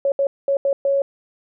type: tone bursts at uneven times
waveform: sine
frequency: 554.4 Hz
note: C#5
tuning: in tune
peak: -15 dBFS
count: 5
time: 0.05-0.12 / 0.19-0.27 / 0.48-0.57 / 0.65-0.73 / 0.85-1.02 s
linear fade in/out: 2 ms
effects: none